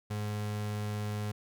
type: tone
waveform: 35% pulse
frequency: 104.9 Hz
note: G#2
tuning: 18 cents sharp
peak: -31 dBFS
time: 0.1-1.32 s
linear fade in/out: 10 ms
effects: none